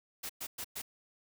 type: noise bursts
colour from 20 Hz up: white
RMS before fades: -40 dBFS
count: 4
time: 0.23-0.82 s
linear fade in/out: 10 ms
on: 65 ms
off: 110 ms
effects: none